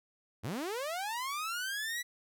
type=linear sweep; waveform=sawtooth; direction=up; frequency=82.8 to 1975.5 Hz; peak=-31 dBFS; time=0.43-2.03 s; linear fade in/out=20 ms; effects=none